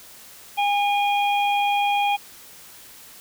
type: harmonic tone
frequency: 814 Hz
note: G#5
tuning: 35 cents flat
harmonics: 1 / 3 / 4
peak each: -19 / -26 / -30 dBFS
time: 0.57-2.17 s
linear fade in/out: 20 ms
effects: white hiss -45 dBFS RMS until 3.2 s